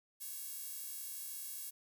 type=tone with high-pass filter; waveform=sawtooth; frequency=554.4 Hz; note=C#5; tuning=in tune; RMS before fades=-45 dBFS; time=0.2-1.71 s; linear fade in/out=20 ms; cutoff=11000 Hz; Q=0.66; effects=none